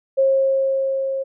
sine tone with level ramp, 538 Hz, C5, 48 cents sharp, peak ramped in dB -12 to -21 dBFS, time 0.17-1.24 s, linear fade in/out 20 ms, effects none

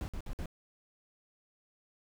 brown noise bursts, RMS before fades -38 dBFS, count 4, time 0.01-0.458 s, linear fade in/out 0 ms, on 70 ms, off 56 ms, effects none

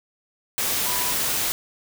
sine tone in noise, 987.8 Hz, B5, in tune, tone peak -32 dBFS, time 0.86-1.13 s, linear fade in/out 0 ms, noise white, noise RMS -24 dBFS, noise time 0.58-1.52 s, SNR -11 dB, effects none

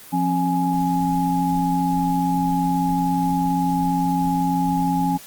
sine tone cluster, 173.9 / 268.7 / 836 Hz, F3 / C4 / G#5, -7 / +46 / +11 cents, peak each -22 dBFS, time 0.12-5.18 s, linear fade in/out 20 ms, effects white hiss -42 dBFS RMS until 5.26 s + Opus 24 kbps

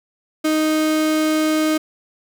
35% pulse tone, 311.1 Hz, D#4, in tune, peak -14 dBFS, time 0.44-1.78 s, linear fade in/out 10 ms, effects none

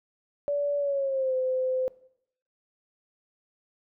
sine tone with pitch glide, 575 to 515.2 Hz, D5 to C5, -37 to -27 cents, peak -24 dBFS, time 0.48-1.88 s, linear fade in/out 0 ms, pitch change -190 cents, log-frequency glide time 0.78-1.35 s, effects noise-tail reverb RT60 0.7 s tail -20 dB re dry

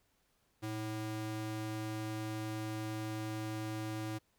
square ring-modulated tone, 217.9 Hz, A3, 17 cents flat, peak -35 dBFS, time 0.62-4.19 s, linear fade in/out 20 ms, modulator 104 Hz, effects pink hiss -75 dBFS RMS until 4.38 s

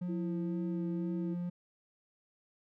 triangle tone with vibrato, 177.6 Hz, F3, 29 cents sharp, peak -32 dBFS, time 0.01-1.5 s, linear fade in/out 10 ms, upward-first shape sine, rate 2 Hz, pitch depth 20 cents each way
sine tone with pitch glide, 335 to 333.1 Hz, E4 to E4, +28 to +18 cents, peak -37 dBFS, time 0.08-1.35 s, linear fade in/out 20 ms, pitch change -10 cents, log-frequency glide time 0.29-0.67 s
effects none

